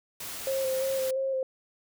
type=noise; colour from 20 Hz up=white; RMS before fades=-38 dBFS; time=0.2-1.11 s; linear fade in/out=5 ms
type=tone with vibrato; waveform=sine; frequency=530 Hz; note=C5; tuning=22 cents sharp; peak=-26 dBFS; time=0.47-1.43 s; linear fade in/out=2 ms; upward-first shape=square; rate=2.9 Hz; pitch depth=19 cents each way
effects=none